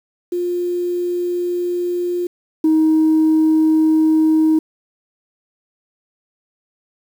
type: tone pair in turn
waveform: sine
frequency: 353.1 / 315.3 Hz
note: F4 / D#4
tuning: +19 / +23 cents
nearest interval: major second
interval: 196 cents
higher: first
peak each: -17 / -9 dBFS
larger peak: second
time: 0.32-2.27 / 2.64-4.59 s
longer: neither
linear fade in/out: 5 ms
effects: tanh soft clip ceiling -8 dBFS + 7-bit